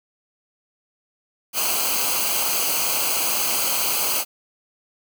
white noise with comb filter, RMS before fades -22 dBFS, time 1.53-4.25 s, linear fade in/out 50 ms, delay 0.55 ms, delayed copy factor -0.75, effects none

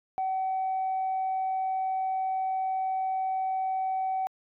sine tone, 759 Hz, F#5, 44 cents sharp, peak -25 dBFS, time 0.18-4.27 s, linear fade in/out 0 ms, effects tanh soft clip ceiling -23 dBFS

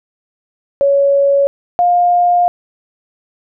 sine tone pair in turn, 559 / 706.5 Hz, C#5 / F5, +14 / +20 cents, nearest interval major third, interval 406 cents, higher second, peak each -8 dBFS, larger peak neither, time 0.81-1.47 / 1.79-2.48 s, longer second, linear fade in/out 0 ms, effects none

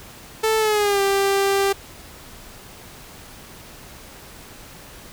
sawtooth tone with pitch glide, 440 to 394.3 Hz, A4 to G4, 0 to +10 cents, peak -13 dBFS, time 0.43-1.73 s, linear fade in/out 10 ms, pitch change -190 cents, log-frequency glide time 0.58-1.01 s, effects pink hiss -42 dBFS RMS until 5.12 s

